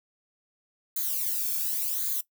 violet noise with flanger, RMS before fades -29 dBFS, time 0.96-2.21 s, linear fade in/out 5 ms, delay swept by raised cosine 0.36 to 1.03 ms, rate 0.9 Hz, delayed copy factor -0.95, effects noise-tail reverb RT60 0.1 s tail -19 dB re dry

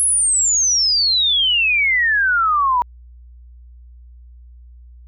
sine exponential sweep, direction down, 10880 to 952 Hz, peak -13 dBFS, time 0-2.82 s, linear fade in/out 0 ms, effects added 60 Hz sine -39 dBFS peak until 5.07 s

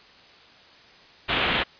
white low-pass noise, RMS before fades -24 dBFS, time 1.28-1.64 s, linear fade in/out 20 ms, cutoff 3500 Hz, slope 48 dB/octave, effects white hiss -51 dBFS RMS until 1.79 s + resampled to 11025 Hz

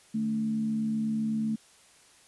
sine tone with frequency modulation, 220 Hz, A3, in tune, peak -26 dBFS, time 0.14-1.56 s, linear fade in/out 10 ms, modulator 67.9 Hz, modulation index 0.37, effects white hiss -58 dBFS RMS until 2.27 s + resampled to 24000 Hz

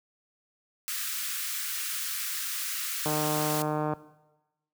white high-pass noise, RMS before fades -33 dBFS, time 0.88-3.62 s, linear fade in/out 0 ms, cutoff 1200 Hz, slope 48 dB/octave
click train, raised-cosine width 1 ms, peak -16 dBFS, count 134, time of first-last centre 3.06-3.935 s, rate 152 Hz
effects noise-tail reverb RT60 1.0 s tail -18 dB re dry + high-pass 80 Hz 12 dB/octave

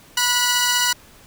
10% pulse tone pair together, 980 / 1462.4 Hz, B5 / F#6, -14 / -21 cents, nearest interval perfect fifth, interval 693 cents, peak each -11 dBFS, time 0.17-0.93 s, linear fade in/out 5 ms, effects pink hiss -48 dBFS RMS until 1.26 s

